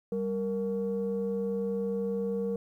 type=tone pair together; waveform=sine; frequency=196.01 / 466.2 Hz; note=G3 / A#4; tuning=0 / 0 cents; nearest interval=octave + minor third; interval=1500 cents; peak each=-31 / -29 dBFS; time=0.12-2.56 s; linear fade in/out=2 ms; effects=tanh soft clip ceiling -23 dBFS + 11-bit